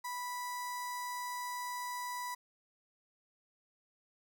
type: tone with notch filter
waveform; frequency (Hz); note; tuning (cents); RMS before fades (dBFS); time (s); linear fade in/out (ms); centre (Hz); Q
sawtooth; 986; B5; -3; -40; 0.04-2.35; 10; 3000; 1.7
effects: none